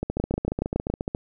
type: two click trains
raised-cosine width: 2 ms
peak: -10 / -13 dBFS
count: 6 / 17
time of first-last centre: 0.2-0.9 / 0.03-1.149 s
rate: 7.14 / 14.3 Hz
effects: none